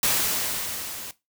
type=noise with level ramp; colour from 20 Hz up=white; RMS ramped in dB=-21 to -37 dBFS; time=0.03-1.11 s; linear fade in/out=2 ms; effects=noise-tail reverb RT60 0.2 s tail -17 dB re dry